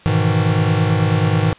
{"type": "chord", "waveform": "square", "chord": "E major seventh", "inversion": "first", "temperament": "equal", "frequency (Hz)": [103.83, 123.47, 155.56, 164.81], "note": ["G#2", "B2", "D#3", "E3"], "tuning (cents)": [0, 0, 0, 0], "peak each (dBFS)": [-18, -23, -19, -22], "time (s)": [0.06, 1.53], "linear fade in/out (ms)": 0, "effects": ["white hiss -45 dBFS RMS until 1.58 s", "resampled to 8000 Hz"]}